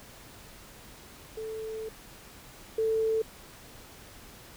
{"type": "tone pair in turn", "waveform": "sine", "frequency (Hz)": [440, 443.3], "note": ["A4", "A4"], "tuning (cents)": [0, 13], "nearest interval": "unison", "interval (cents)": 13, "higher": "second", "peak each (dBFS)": [-34, -24], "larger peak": "second", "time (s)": [[1.37, 1.89], [2.78, 3.22]], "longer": "first", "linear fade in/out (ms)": 5, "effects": ["pink hiss -50 dBFS RMS until 4.56 s"]}